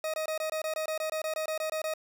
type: tone bursts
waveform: 40% pulse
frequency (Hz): 628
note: D#5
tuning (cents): +16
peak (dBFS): -29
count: 16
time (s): 0.04-1.938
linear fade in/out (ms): 2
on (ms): 98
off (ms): 22
effects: none

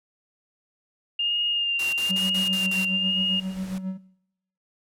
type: tone with vibrato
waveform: sine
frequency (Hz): 2813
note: F7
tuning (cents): +12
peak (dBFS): -22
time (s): 1.19-3.4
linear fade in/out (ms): 5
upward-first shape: sine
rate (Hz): 1.1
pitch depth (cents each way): 27
type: noise with exponential growth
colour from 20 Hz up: pink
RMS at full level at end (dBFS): -42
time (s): 1.57-3.78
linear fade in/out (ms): 0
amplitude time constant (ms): 480
type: noise bursts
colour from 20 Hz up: white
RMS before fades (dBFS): -34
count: 6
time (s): 1.79-2.85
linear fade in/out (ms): 5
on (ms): 140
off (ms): 44
type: tone with tremolo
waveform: triangle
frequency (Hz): 188.3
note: F#3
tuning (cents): +31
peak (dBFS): -23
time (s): 2.09-3.98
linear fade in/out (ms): 20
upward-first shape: sine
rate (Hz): 7.4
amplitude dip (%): 65
effects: noise-tail reverb RT60 0.8 s tail -20 dB re dry + low-pass 12000 Hz 12 dB/octave

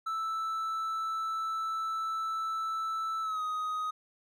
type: tone with pitch glide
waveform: triangle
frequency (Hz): 1318.5 to 1253.2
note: E6 to D#6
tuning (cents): 0 to +12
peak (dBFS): -29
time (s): 0.06-3.91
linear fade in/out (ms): 10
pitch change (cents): -88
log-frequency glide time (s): 3.22-3.42
effects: none

